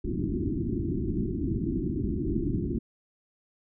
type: low-pass noise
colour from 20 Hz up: white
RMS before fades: -29 dBFS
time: 0.04-2.79 s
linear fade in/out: 10 ms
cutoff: 370 Hz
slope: 96 dB/octave
effects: none